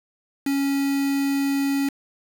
triangle tone with quantisation, 277.2 Hz, C#4, in tune, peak -18 dBFS, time 0.46-1.89 s, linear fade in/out 5 ms, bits 5, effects none

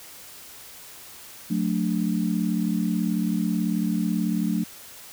sine chord, D major, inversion first, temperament equal with one note detuned, 181.71 / 220 / 293.7 Hz, F#3 / A3 / D4, -31 / 0 / 0 cents, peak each -25 / -25 / -29 dBFS, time 1.5-4.64 s, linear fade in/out 10 ms, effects white hiss -44 dBFS RMS until 5.12 s

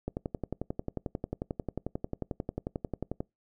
click train, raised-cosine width 2 ms, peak -19 dBFS, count 36, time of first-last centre 0.08-3.205 s, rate 11.2 Hz, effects noise-tail reverb RT60 0.2 s tail -25 dB re dry

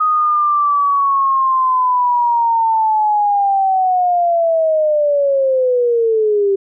sine linear sweep, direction down, 1252 to 388.6 Hz, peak -11 dBFS, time 0-6.56 s, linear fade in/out 10 ms, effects none

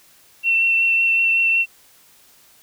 sine tone with vibrato, 2703 Hz, E7, 43 cents sharp, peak -14 dBFS, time 0.43-1.66 s, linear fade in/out 50 ms, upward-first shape sine, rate 5.4 Hz, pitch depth 12 cents each way, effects white hiss -52 dBFS RMS until 2.62 s

